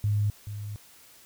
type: tone pair in turn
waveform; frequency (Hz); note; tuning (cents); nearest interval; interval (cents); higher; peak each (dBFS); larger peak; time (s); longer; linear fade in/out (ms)
sine; 103.83 / 103.83; G#2 / G#2; 0 / 0; unison; 0; neither; -22 / -33; first; 0.04-0.3 / 0.47-0.76; second; 0
effects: white hiss -54 dBFS RMS until 1.25 s